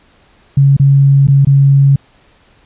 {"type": "tone with dropouts", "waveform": "sine", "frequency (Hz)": 138.59, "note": "C#3", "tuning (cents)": 0, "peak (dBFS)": -4, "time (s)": [0.57, 1.96], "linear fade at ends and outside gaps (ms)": 5, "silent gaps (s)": [[0.767, 0.797], [1.272, 1.283], [1.449, 1.469]], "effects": ["pink hiss -49 dBFS RMS until 2.65 s", "resampled to 8000 Hz"]}